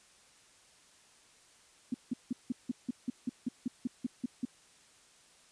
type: tone bursts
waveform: sine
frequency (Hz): 246.9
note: B3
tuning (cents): 0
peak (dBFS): -29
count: 14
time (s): 1.92-4.452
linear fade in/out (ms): 5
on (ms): 23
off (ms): 170
effects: white hiss -62 dBFS RMS until 5.51 s + resampled to 22050 Hz